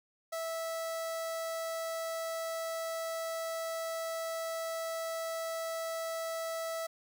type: tone with notch filter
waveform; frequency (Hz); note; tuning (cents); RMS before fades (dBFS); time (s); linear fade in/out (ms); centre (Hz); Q
sawtooth; 655; E5; -11; -37; 0.32-6.87; 10; 2800; 1.8
effects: none